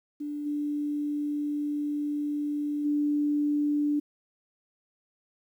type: tone with level steps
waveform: sine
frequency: 293.7 Hz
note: D4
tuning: in tune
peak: -31 / -27 / -23 dBFS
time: 0.2-4 s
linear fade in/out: 10 ms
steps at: 0.45 / 2.84 s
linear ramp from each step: 20 ms
effects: 10-bit